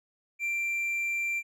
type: tone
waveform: triangle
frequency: 2360 Hz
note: D7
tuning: 8 cents sharp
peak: -26 dBFS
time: 0.39-1.43 s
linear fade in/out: 50 ms
effects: none